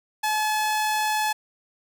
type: tone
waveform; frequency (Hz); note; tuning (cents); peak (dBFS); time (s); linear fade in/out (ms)
sawtooth; 857; A5; -46; -18; 0.23-1.33; 10
effects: none